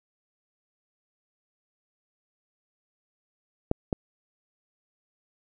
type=clicks; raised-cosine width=2 ms; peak=-9 / -12 dBFS; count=2; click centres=3.714 / 3.928 s; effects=none